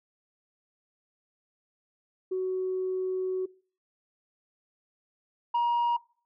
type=tone pair in turn; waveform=sine; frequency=372.9 / 949.7 Hz; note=F#4 / A#5; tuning=+14 / +32 cents; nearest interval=octave + major third; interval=1618 cents; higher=second; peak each=-26 / -20 dBFS; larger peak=second; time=2.31-3.46 / 5.54-5.97 s; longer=first; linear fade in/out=10 ms; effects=noise-tail reverb RT60 0.4 s tail -22 dB re dry + tanh soft clip ceiling -22 dBFS